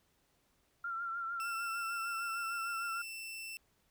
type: tone with vibrato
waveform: sine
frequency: 1370 Hz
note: F6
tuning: 34 cents flat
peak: -36 dBFS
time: 0.84-3.02 s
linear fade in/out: 5 ms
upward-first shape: triangle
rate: 6.6 Hz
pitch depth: 57 cents each way
type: tone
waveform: sawtooth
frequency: 2673 Hz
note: E7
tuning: 23 cents sharp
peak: -39 dBFS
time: 1.4-3.57 s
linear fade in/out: 0 ms
effects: pink hiss -74 dBFS RMS until 3.9 s